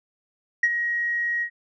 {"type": "tone with ADSR envelope", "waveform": "sine", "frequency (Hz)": 1892, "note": "A#6", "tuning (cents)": 25, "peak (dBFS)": -13, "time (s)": [0.63, 1.5], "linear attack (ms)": 5, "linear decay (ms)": 48, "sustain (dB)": -9, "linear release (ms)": 80, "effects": ["tanh soft clip ceiling -12 dBFS"]}